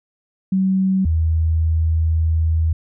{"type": "tone pair in turn", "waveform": "sine", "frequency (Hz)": [190, 80.65], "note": ["F#3", "E2"], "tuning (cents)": [46, -37], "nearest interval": "octave + minor third", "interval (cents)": 1483, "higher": "first", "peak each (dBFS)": -14, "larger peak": "neither", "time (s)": [[0.52, 1.05], [1.05, 2.73]], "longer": "second", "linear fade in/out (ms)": 5, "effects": []}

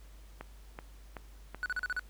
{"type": "click train", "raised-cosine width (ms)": 0.5, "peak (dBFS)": -26, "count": 4, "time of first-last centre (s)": [0.41, 1.546], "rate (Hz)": 2.64}
{"type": "tone bursts", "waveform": "triangle", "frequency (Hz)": 1480, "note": "F#6", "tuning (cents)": 0, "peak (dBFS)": -29, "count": 6, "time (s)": [1.63, 1.994], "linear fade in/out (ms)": 0, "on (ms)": 29, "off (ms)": 38}
{"effects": ["added 50 Hz sine -50 dBFS peak until 2.09 s", "pink hiss -62 dBFS RMS until 2.09 s"]}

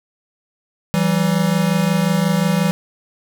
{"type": "tone pair together", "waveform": "square", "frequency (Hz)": [165.9, 191.51], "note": ["E3", "G3"], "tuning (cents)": [11, -40], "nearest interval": "major second", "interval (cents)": 249, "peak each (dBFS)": -18, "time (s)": [0.94, 2.71], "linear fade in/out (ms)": 0, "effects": []}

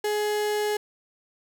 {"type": "tone", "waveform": "35% pulse", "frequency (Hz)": 420, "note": "G#4", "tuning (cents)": 19, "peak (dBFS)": -22, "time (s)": [0.04, 0.77], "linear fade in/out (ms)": 5, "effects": []}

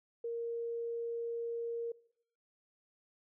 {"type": "tone", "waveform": "sine", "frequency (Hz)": 466.2, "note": "A#4", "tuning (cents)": 0, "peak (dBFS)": -35, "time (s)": [0.24, 1.92], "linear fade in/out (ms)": 5, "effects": ["noise-tail reverb RT60 0.7 s tail -22 dB re dry"]}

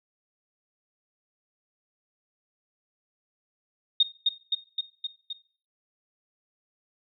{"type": "tone with echo", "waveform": "sine", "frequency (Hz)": 3700, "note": "A#7", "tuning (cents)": -14, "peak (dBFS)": -15, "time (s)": [4, 4.03], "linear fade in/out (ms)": 5, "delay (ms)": 260, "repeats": 5, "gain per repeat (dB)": -3, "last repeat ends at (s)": 5.33, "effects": ["noise-tail reverb RT60 0.4 s tail -17 dB re dry"]}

